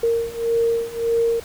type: beating tone pair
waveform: sine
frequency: 461.7 / 463.4 Hz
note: A#4 / A#4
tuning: -17 / -10 cents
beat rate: 1.7 Hz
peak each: -22 / -20 dBFS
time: 0.03-1.4 s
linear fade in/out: 5 ms
effects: pink hiss -40 dBFS RMS until 1.44 s